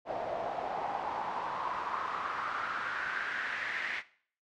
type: noise with band-pass filter sweep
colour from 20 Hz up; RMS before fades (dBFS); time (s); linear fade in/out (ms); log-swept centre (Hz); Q
pink; -36; 0.05-4.03; 50; 640 to 2000; 4.3
effects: noise-tail reverb RT60 0.5 s tail -17 dB re dry + low-pass 5000 Hz 12 dB/octave